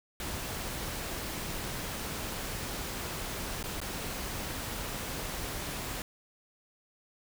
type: noise with dropouts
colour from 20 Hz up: pink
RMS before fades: -37 dBFS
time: 0.2-6.02 s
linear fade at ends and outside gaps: 1 ms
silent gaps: 3.628-3.639 / 3.803-3.815 s
effects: none